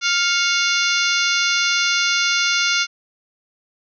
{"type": "harmonic tone with a mistuned harmonic", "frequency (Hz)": 698.5, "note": "F5", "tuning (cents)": 0, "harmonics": [2, 3, 4, 5, 6, 7, 8, 9], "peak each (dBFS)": [-21, -23, -24, -25, -26, -26, -27, -28], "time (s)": [0.01, 2.87], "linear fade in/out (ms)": 50, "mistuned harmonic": 3, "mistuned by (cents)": 75, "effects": []}